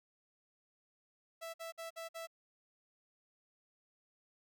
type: tone bursts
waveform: sawtooth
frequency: 660 Hz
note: E5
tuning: 2 cents sharp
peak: -39 dBFS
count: 5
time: 1.41-2.272 s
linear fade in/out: 20 ms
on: 130 ms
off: 53 ms
effects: none